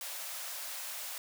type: high-pass noise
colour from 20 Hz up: white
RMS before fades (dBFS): -41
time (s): 0.01-1.18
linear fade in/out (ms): 2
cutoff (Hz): 510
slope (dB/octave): 96
effects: none